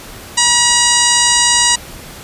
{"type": "harmonic tone", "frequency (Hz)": 960, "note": "B5", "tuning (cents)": -49, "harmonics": [1, 2, 3, 4, 5, 6, 7, 8, 9], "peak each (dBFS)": [-18, -18, -18, -18, -18, -18, -18, -18, -18], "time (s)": [0.37, 1.76], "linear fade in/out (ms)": 10, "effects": ["pink hiss -33 dBFS RMS until 2.23 s", "resampled to 32000 Hz"]}